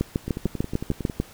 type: two click trains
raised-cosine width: 3 ms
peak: -9 / -16 dBFS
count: 9 / 10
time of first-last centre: 0.01-1.2 / 0.28-1.098 s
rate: 6.72 / 11 Hz
effects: pink hiss -48 dBFS RMS until 1.33 s